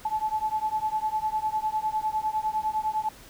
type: beating tone pair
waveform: sine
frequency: 860 / 869.9 Hz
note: A5 / A5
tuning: -40 / -20 cents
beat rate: 9.9 Hz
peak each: -28 / -28 dBFS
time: 0.05-3.09 s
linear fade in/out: 5 ms
effects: pink hiss -49 dBFS RMS until 3.29 s